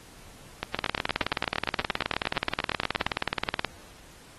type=two click trains; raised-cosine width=0.3 ms; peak=-11 / -9 dBFS; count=22 / 55; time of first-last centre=0.63-3.066 / 0.79-3.647 s; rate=8.62 / 18.9 Hz; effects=pink hiss -51 dBFS RMS until 4.38 s + AAC 32 kbps